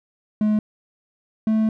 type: tone pair in turn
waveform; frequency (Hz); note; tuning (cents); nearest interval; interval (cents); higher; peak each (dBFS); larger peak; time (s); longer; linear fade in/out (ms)
triangle; 212.8 / 218.9; G#3 / A3; +42 / -9; unison; 49; second; -14; neither; 0.41-0.59 / 1.47-1.69; second; 2
effects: none